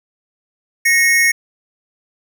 square tone pair together, 1864.7 / 2187 Hz, A#6 / C#7, 0 / -24 cents, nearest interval minor third, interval 276 cents, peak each -14 dBFS, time 0.85-1.32 s, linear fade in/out 10 ms, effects none

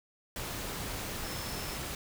sine tone in noise, 5270 Hz, E8, 1 cent flat, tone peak -46 dBFS, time 1.24-1.76 s, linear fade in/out 2 ms, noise pink, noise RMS -38 dBFS, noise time 0.36-1.95 s, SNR -11 dB, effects none

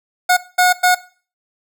25% pulse tone bursts at uneven times, 726 Hz, F#5, 33 cents flat, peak -6 dBFS, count 3, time 0.29-0.37 / 0.58-0.73 / 0.83-0.95 s, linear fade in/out 10 ms, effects noise-tail reverb RT60 0.4 s tail -18 dB re dry

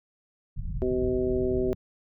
pink low-pass noise, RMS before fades -33 dBFS, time 0.56-1.75 s, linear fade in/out 10 ms, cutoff 170 Hz, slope 48 dB/octave
harmonic tone, 126.5 Hz, B2, 42 cents sharp, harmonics 2 / 3 / 4 / 5, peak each -31 / -25 / -37 / -35 dBFS, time 0.82-1.73 s, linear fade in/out 0 ms
effects none

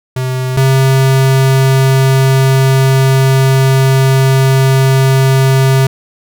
square tone pair in turn, 129 / 133.39 Hz, C3 / C3, -24 / +34 cents, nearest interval minor second, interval 58 cents, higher second, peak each -14 / -7 dBFS, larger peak second, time 0.16-0.57 / 0.57-5.87 s, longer second, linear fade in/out 5 ms, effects none

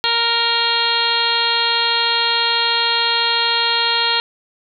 harmonic tone, 466.2 Hz, A#4, in tune, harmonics 1 / 2 / 3 / 4 / 5 / 6 / 7 / 8 / 9, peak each -29 / -22 / -24 / -26 / -28 / -24 / -22 / -24 / -20 dBFS, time 0.04-4.2 s, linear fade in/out 0 ms, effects none

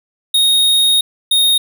square tone pair in turn, 3729 / 3713 Hz, A#7 / A#7, 0 / -8 cents, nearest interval unison, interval 8 cents, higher first, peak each -10 dBFS, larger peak neither, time 0.34-1.01 / 1.31-1.58 s, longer first, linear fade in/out 5 ms, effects none

